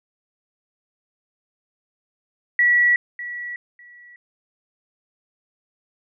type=tone with echo; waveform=sine; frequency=1938 Hz; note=B6; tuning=33 cents flat; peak=-13 dBFS; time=2.59-2.96 s; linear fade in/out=2 ms; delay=600 ms; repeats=2; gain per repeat=-15 dB; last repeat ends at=4.16 s; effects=none